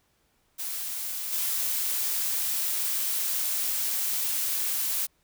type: noise with level steps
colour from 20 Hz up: blue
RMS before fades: -33 / -28 dBFS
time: 0.58-5.07 s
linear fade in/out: 20 ms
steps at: 1.32 s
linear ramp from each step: 10 ms
effects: pink hiss -69 dBFS RMS until 5.23 s